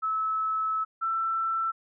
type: tone pair in turn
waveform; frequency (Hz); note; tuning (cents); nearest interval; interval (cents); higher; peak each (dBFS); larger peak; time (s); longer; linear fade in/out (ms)
sine; 1300 / 1335; E6 / E6; -24 / +22; unison; 46; second; -25; neither; 0.02-0.85 / 1.01-1.72; first; 20
effects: none